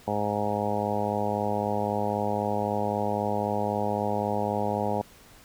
harmonic tone, 103.83 Hz, G#2, in tune, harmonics 1 / 2 / 3 / 4 / 5 / 6 / 7 / 8 / 9, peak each -35 / -32 / -38 / -34 / -32 / -34 / -33 / -32 / -36 dBFS, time 0.07-5.02 s, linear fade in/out 10 ms, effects pink hiss -53 dBFS RMS until 5.44 s

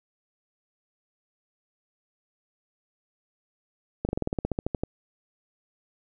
slowing click train, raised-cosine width 2 ms, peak -13 dBFS, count 14, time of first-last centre 4.05-4.835 s, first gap 39 ms, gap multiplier 1.07, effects none

